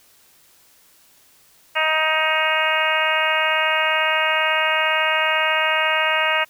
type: harmonic tone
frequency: 314.1 Hz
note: D#4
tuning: 16 cents sharp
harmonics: 2 / 3 / 4 / 5 / 6 / 7 / 8 / 9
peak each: -25 / -25 / -25 / -25 / -25 / -25 / -25 / -25 dBFS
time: 1.75-6.45 s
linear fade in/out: 20 ms
effects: white hiss -54 dBFS RMS until 6.49 s